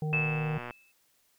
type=harmonic tone; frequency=153.8 Hz; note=D#3; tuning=20 cents flat; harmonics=1 / 3 / 5; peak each=-29 / -39 / -43 dBFS; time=0.02-0.58 s; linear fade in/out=2 ms
type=tone with exponential decay; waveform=sine; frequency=2621 Hz; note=E7; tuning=11 cents flat; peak=-24 dBFS; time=0.13-0.92 s; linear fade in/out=5 ms; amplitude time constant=170 ms
type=click train; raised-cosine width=0.5 ms; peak=-24 dBFS; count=71; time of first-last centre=0.13-0.709 s; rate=121 Hz
effects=white hiss -69 dBFS RMS until 1.38 s